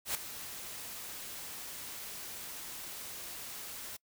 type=noise with ADSR envelope; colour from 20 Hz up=white; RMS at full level=-32 dBFS; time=0.05-3.97 s; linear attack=99 ms; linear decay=4 ms; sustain=-12 dB; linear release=11 ms; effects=noise-tail reverb RT60 0.1 s tail -25 dB re dry